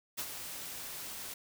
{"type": "noise with ADSR envelope", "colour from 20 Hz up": "white", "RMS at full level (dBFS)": -36, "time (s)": [0.17, 1.34], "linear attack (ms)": 20, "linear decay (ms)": 61, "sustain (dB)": -7, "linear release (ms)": 4, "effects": []}